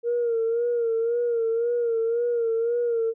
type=tone with vibrato; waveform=sine; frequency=466.2 Hz; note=A#4; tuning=in tune; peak=-20 dBFS; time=0.03-3.14 s; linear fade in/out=50 ms; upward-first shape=sine; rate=1.9 Hz; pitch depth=54 cents each way; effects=tanh soft clip ceiling -17 dBFS